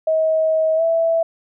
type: tone with pitch glide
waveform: sine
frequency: 636 to 660 Hz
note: D#5 to E5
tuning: +38 to +2 cents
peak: -14 dBFS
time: 0.07-1.23 s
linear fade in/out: 5 ms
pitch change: +64 cents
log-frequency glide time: 0.76-0.82 s
effects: none